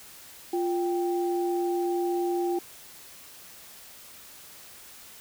sine tone pair together, 349.2 / 784 Hz, F4 / G5, 0 / 0 cents, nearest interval octave + major second, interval 1400 cents, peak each -25 / -32 dBFS, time 0.53-2.59 s, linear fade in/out 5 ms, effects white hiss -48 dBFS RMS until 5.2 s

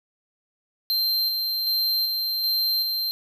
square tone with tremolo, 4145 Hz, C8, 17 cents flat, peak -21 dBFS, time 0.9-3.11 s, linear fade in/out 0 ms, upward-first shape square, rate 1.3 Hz, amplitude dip 30%, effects none

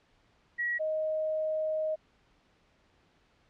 sine tone pair in turn, 1917 / 625.1 Hz, A#6 / D#5, +48 / +8 cents, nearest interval octave + perfect fifth, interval 1940 cents, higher first, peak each -28 dBFS, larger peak neither, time 0.58-0.79 / 0.79-1.96 s, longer second, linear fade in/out 20 ms, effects pink hiss -67 dBFS RMS until 3.49 s + low-pass 4000 Hz 12 dB/octave

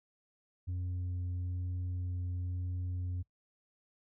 sine tone, 89.9 Hz, F#2, 49 cents flat, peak -31 dBFS, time 0.67-3.23 s, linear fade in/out 20 ms, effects noise-tail reverb RT60 0.1 s tail -20 dB re dry + tanh soft clip ceiling -33 dBFS

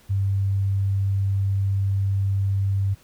sine tone, 98.1 Hz, G2, 2 cents sharp, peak -19 dBFS, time 0.09-2.95 s, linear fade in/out 20 ms, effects pink hiss -55 dBFS RMS until 3.03 s

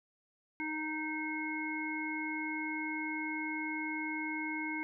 harmonic tone, 310 Hz, D#4, 6 cents flat, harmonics 1 / 3 / 5 / 7, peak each -38 / -43 / -45 / -38 dBFS, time 0.6-4.83 s, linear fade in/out 0 ms, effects none

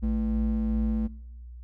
triangle ring-modulated tone, 138.4 Hz, C#3, 2 cents flat, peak -19 dBFS, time 0.02-1.08 s, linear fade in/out 20 ms, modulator 81 Hz, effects noise-tail reverb RT60 0.9 s tail -24 dB re dry + added 60 Hz sine -40 dBFS peak until 1.63 s

